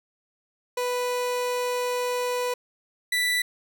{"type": "tone pair in turn", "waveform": "30% pulse", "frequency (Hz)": [493.9, 1975.6], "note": ["B4", "B6"], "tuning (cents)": [0, 0], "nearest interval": "2 octaves", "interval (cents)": 2400, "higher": "second", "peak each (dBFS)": [-22, -19], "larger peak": "second", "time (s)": [[0.77, 2.54], [3.12, 3.42]], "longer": "first", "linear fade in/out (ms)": 5, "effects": []}